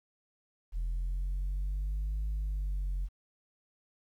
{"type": "linear two-way sweep", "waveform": "sine", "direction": "up then down", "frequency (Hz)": [41.26, 52.3, 44.25], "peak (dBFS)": -28, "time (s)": [0.72, 3.09], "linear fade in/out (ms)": 50, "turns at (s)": 2.27, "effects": ["tanh soft clip ceiling -29 dBFS", "11-bit"]}